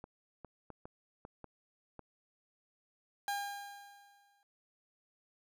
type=clicks; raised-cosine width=1 ms; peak=-33 dBFS; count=7; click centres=0.041 / 0.447 / 0.703 / 0.855 / 1.251 / 1.443 / 1.993 s
type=tone with exponential decay; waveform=30% pulse; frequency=807 Hz; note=G#5; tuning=50 cents flat; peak=-30 dBFS; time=3.28-4.43 s; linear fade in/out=1 ms; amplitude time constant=250 ms
effects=none